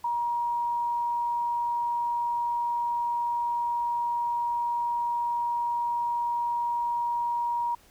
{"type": "tone", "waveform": "sine", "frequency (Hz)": 950, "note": "A#5", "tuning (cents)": 33, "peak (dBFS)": -25, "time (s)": [0.04, 7.75], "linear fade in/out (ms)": 5, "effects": ["pink hiss -58 dBFS RMS until 7.9 s"]}